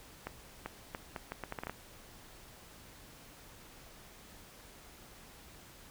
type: accelerating click train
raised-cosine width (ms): 0.5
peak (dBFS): -23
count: 11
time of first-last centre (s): 0.27-1.696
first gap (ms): 390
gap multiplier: 0.74
effects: pink hiss -55 dBFS RMS until 5.9 s